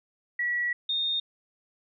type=tone pair in turn; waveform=sine; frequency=1934 / 3670 Hz; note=B6 / A#7; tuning=-37 / -28 cents; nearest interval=major seventh; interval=1109 cents; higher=second; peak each=-25 dBFS; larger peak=neither; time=0.39-0.73 / 0.89-1.2 s; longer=first; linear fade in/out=5 ms; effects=none